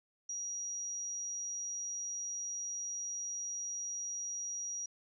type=tone; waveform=sine; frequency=5750 Hz; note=F8; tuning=50 cents sharp; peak=-37 dBFS; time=0.29-4.86 s; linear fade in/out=5 ms; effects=none